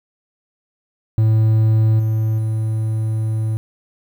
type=tone with level steps; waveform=triangle; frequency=110 Hz; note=A2; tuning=in tune; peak=-9 / -13 / -15 dBFS; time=1.18-3.57 s; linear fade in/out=0 ms; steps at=1.99 / 2.38 s; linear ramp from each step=10 ms; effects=8-bit